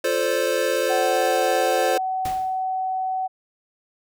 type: chord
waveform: square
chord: D minor seventh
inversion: first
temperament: equal with one note detuned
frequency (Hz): 349.2 / 440 / 523.3 / 580.9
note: F4 / A4 / C5 / D5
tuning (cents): 0 / 0 / 0 / -19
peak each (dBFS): -29 / -27 / -23 / -28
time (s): 0.04-1.98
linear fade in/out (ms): 5
type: tone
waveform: sine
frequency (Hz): 753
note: F#5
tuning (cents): +30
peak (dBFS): -22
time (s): 0.89-3.28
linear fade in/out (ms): 20
type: noise with exponential decay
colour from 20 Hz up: pink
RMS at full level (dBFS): -31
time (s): 2.25-2.63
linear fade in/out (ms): 2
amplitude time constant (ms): 82
effects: none

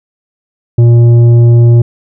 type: tone with tanh clipping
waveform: sine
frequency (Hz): 118.2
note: A#2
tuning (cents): +24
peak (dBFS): -3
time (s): 0.78-1.82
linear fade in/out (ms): 5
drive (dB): 8
effects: none

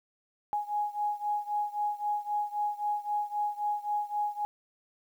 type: beating tone pair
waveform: sine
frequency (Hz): 830.6 / 834.4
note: G#5 / G#5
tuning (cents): 0 / +8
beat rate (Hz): 3.8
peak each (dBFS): -31 / -33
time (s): 0.53-4.45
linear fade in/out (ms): 0
effects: 10-bit

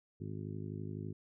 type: harmonic tone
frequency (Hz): 51.91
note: G#1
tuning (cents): 0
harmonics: 2 / 3 / 4 / 5 / 6 / 7 / 8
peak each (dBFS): -43 / -44 / -49 / -48 / -54 / -49 / -55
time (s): 0.2-1.13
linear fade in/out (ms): 10
effects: none

